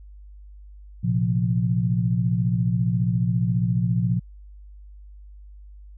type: chord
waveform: sine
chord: Bb suspended second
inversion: none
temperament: just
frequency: 116.54 / 131.11 / 174.81 Hz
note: Bb2 / C3 / F3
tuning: 0 / +4 / +2 cents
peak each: -22 / -26 / -23 dBFS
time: 1.03-4.2 s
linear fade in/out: 20 ms
effects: added 50 Hz sine -41 dBFS peak until 5.97 s